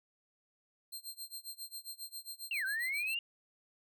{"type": "tone with tremolo", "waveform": "15% pulse", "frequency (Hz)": 4171, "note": "C8", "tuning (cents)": -6, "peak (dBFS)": -34, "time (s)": [0.92, 3.15], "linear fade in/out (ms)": 10, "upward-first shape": "sine", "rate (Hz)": 7.4, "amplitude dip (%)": 95}
{"type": "linear two-way sweep", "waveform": "sine", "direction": "down then up", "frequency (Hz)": [2851, 1511, 2851], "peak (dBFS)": -33, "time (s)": [2.51, 3.19], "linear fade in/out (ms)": 2, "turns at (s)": 2.65}
{"effects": []}